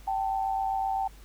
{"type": "tone pair together", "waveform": "sine", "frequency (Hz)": [775, 882.7], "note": ["G5", "A5"], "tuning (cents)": [-20, 5], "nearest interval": "major second", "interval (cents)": 225, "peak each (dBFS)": [-27, -32], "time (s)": [0.07, 1.08], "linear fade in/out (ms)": 10, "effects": ["added 50 Hz sine -47 dBFS peak until 1.24 s", "pink hiss -56 dBFS RMS until 1.24 s"]}